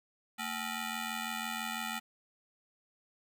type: ring-modulated tone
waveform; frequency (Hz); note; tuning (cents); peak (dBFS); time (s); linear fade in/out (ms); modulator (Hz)
10% pulse; 538; C5; +48; -24; 0.38-2; 20; 312
effects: none